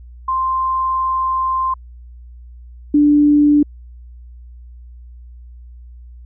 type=tone pair in turn; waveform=sine; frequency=1046.5 / 293.7 Hz; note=C6 / D4; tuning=0 / 0 cents; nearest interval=octave + minor seventh; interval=2200 cents; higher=first; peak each=-15 / -8 dBFS; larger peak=second; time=0.28-1.74 / 2.94-3.63 s; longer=first; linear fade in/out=5 ms; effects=added 60 Hz sine -35 dBFS peak until 6.25 s